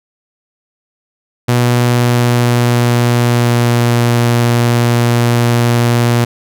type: tone with pitch glide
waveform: sawtooth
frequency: 121.5 to 119.21 Hz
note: B2 to A#2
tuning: -28 to +39 cents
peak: -5 dBFS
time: 1.48-6.25 s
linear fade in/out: 10 ms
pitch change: -33 cents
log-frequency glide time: 1.76-4.03 s
effects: none